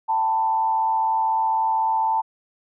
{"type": "tone with frequency modulation", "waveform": "sine", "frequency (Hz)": 886, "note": "A5", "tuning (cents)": 12, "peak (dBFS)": -18, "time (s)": [0.08, 2.22], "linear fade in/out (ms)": 20, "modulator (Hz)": 104, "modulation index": 0.61, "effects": []}